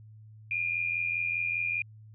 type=tone pair together; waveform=sine; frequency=2400 / 2485 Hz; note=D7 / D#7; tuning=+37 / -3 cents; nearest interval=minor second; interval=60 cents; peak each=-29 / -33 dBFS; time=0.51-1.82 s; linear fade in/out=2 ms; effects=added 108 Hz sine -48 dBFS peak until 2.14 s